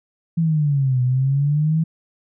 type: exponential two-way sweep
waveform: sine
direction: down then up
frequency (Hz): 168.4 to 124.3 to 163.4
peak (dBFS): -15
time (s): 0.37-1.84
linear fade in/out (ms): 10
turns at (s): 1.02
effects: none